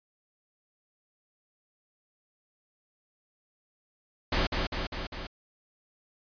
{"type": "noise with echo", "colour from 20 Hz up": "pink", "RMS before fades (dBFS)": -26, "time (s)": [4.32, 4.47], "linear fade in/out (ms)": 5, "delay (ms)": 200, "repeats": 4, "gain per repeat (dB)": -3, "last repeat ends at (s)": 5.27, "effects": ["resampled to 11025 Hz"]}